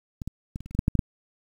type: clicks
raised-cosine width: 5 ms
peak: -21 / -19 / -19 / -27 / -28 / -30 / -19 / -8 / -8 / -11 / -7 dBFS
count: 11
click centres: 0.218 / 0.276 / 0.559 / 0.606 / 0.66 / 0.71 / 0.75 / 0.791 / 0.881 / 0.953 / 0.992 s
effects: 8-bit